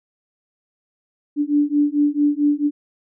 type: beating tone pair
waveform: sine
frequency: 290 / 294.5 Hz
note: D4 / D4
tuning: -22 / +5 cents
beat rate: 4.5 Hz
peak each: -18 dBFS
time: 1.36-2.71 s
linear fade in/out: 50 ms
effects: none